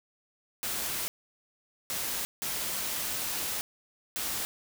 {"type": "noise bursts at uneven times", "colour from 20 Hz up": "white", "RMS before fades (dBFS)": -33, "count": 4, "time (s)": [[0.63, 1.08], [1.9, 2.25], [2.42, 3.61], [4.16, 4.45]], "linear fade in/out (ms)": 0, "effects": []}